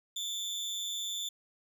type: tone with amplitude modulation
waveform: 30% pulse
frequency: 3520 Hz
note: A7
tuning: in tune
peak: -29 dBFS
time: 0.16-1.29 s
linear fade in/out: 5 ms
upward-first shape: sine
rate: 197 Hz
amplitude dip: 60%
effects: none